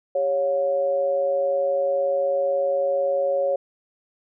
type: tone with amplitude modulation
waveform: sine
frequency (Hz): 554.4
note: C#5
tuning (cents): 0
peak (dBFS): -16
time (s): 0.15-3.56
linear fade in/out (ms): 5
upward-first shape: sine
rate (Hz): 158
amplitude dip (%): 65
effects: none